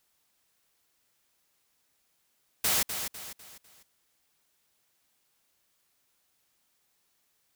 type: noise with echo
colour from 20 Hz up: white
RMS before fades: -26 dBFS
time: 2.64-2.83 s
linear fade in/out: 5 ms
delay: 250 ms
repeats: 4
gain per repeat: -8 dB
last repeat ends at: 3.83 s
effects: white hiss -73 dBFS RMS until 7.55 s